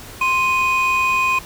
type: tone pair together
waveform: triangle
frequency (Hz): 1046.5 / 2489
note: C6 / D#7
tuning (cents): 0 / 0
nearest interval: octave + minor third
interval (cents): 1500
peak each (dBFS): -15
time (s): 0.21-1.39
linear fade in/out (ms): 5
effects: tanh soft clip ceiling -9 dBFS + pink hiss -37 dBFS RMS until 1.45 s